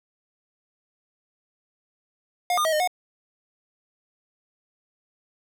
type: tone with pitch steps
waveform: square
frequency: 714 / 1215 / 639 / 611 / 727 Hz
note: F5 / D#6 / D#5 / D#5 / F#5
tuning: +38 / -42 / +46 / -32 / -31 cents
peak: -21 dBFS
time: 2.5-2.875 s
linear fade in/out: 2 ms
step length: 75 ms
effects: none